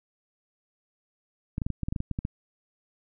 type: clicks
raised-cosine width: 5 ms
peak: -17 dBFS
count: 12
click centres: 1.581 / 1.618 / 1.665 / 1.703 / 1.833 / 1.885 / 1.925 / 1.962 / 2.004 / 2.113 / 2.189 / 2.251 s
effects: none